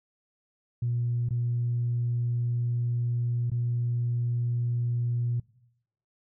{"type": "tone with dropouts", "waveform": "sine", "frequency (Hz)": 119.9, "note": "A#2", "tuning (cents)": 49, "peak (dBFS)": -24, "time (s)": [0.82, 5.4], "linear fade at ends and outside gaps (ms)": 5, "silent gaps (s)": [[1.289, 1.306], [3.501, 3.516]], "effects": ["noise-tail reverb RT60 0.9 s tail -23 dB re dry", "tanh soft clip ceiling -20 dBFS"]}